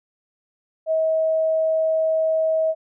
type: tone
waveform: sine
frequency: 639 Hz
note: D#5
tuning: 46 cents sharp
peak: -17 dBFS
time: 0.86-2.75 s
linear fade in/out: 50 ms
effects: none

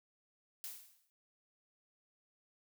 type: noise with exponential decay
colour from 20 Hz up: blue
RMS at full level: -42 dBFS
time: 0.64-1.1 s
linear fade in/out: 0 ms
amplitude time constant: 99 ms
effects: none

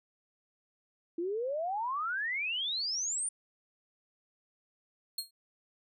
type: exponential sweep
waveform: sine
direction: up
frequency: 328.1 to 9397 Hz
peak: -31 dBFS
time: 1.18-3.29 s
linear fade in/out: 5 ms
type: tone with exponential decay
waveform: sawtooth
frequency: 4251 Hz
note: C8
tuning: 27 cents sharp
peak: -27 dBFS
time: 5.18-5.31 s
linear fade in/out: 5 ms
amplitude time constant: 27 ms
effects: none

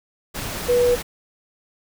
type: tone in noise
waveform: sine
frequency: 488 Hz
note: B4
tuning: 21 cents flat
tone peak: -14 dBFS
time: 0.68-0.96 s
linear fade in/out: 20 ms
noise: pink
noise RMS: -29 dBFS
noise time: 0.34-1.03 s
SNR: +12 dB
effects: none

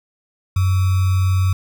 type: tone with sample-and-hold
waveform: sine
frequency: 93.5 Hz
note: F#2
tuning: 19 cents sharp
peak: -13 dBFS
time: 0.56-1.53 s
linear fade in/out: 5 ms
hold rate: 1225 Hz
effects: none

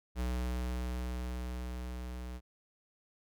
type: tone with level ramp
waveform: square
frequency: 61.74 Hz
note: B1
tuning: in tune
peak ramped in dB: -32 to -41 dBFS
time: 0.15-2.41 s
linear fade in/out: 50 ms
effects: none

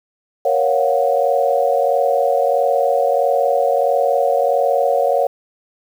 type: chord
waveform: sine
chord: Gb major seventh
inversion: first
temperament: equal with one note detuned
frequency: 471.3 / 554.4 / 698.5 / 740 Hz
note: Bb4 / Db5 / F5 / Gb5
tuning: +19 / 0 / 0 / 0 cents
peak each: -20 / -16 / -20 / -20 dBFS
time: 0.45-5.27 s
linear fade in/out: 5 ms
effects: 7-bit

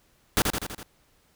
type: noise with echo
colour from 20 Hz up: pink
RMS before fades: -21 dBFS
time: 0.37-0.42 s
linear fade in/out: 0 ms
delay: 82 ms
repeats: 5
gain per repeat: -4 dB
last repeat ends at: 0.83 s
effects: pink hiss -64 dBFS RMS until 1.35 s

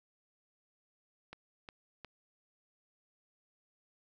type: click train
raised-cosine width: 0.3 ms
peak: -30 dBFS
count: 3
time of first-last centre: 1.33-2.047 s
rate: 2.79 Hz
effects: none

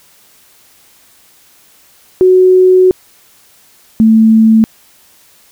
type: tone pair in turn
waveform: sine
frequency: 370 / 221.7 Hz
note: F#4 / A3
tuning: 0 / +13 cents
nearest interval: major sixth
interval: 887 cents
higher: first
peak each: -3 dBFS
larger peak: neither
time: 2.21-2.91 / 4-4.64 s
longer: first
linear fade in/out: 0 ms
effects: white hiss -46 dBFS RMS until 5.51 s

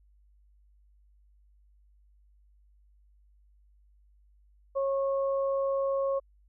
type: tone pair together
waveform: sine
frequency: 547 / 1094 Hz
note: C#5 / C#6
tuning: -23 / -23 cents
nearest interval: octave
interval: 1200 cents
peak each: -26 / -36 dBFS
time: 4.75-6.2 s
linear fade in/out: 20 ms
effects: added 50 Hz sine -59 dBFS peak until 6.48 s

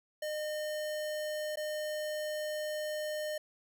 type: tone with dropouts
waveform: square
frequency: 609 Hz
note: D#5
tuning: 37 cents flat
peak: -35 dBFS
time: 0.22-3.38 s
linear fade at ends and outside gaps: 5 ms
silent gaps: 1.558-1.571 s
effects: none

